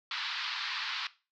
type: band-pass noise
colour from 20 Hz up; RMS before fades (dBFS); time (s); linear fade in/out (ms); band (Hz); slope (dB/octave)
white; -36; 0.11-1.07; 2; 940 to 4600; 48
effects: noise-tail reverb RT60 0.3 s tail -17 dB re dry